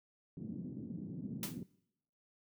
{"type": "band-pass noise", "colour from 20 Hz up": "pink", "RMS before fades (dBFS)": -44, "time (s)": [0.37, 1.63], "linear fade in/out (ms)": 2, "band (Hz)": [150, 260], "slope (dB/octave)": 24}
{"type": "noise with exponential decay", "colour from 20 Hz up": "white", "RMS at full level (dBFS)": -37, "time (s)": [1.43, 1.62], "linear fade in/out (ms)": 1, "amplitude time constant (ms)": 40}
{"effects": ["noise-tail reverb RT60 0.8 s tail -23 dB re dry"]}